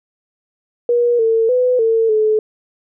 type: tone with pitch steps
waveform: sine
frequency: 479.4 / 450.7 / 501 / 450.8 / 431.5 Hz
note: A#4 / A4 / B4 / A4 / A4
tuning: +48 / +42 / +25 / +42 / -34 cents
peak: -11 dBFS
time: 0.89-2.39 s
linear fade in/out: 2 ms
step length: 300 ms
effects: none